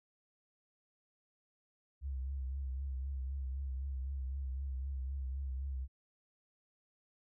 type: tone with vibrato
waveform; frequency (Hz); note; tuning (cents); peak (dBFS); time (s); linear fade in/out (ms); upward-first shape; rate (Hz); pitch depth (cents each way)
sine; 66.8; C2; +36; -36; 2.01-5.88; 50; triangle; 3.9; 73
effects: none